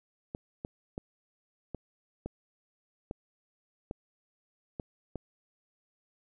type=clicks; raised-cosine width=2 ms; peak=-23 dBFS; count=9; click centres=0.349 / 0.649 / 0.979 / 1.747 / 2.26 / 3.111 / 3.911 / 4.798 / 5.157 s; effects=none